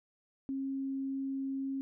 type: tone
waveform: sine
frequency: 270.2 Hz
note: C#4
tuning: 44 cents flat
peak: -33 dBFS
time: 0.49-1.81 s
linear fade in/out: 0 ms
effects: none